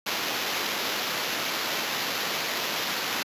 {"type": "noise with sample-and-hold", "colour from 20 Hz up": "violet", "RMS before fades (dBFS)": -29, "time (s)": [0.06, 3.23], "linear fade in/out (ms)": 5, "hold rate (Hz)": 8820, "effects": ["high-pass 200 Hz 12 dB/octave", "resampled to 32000 Hz"]}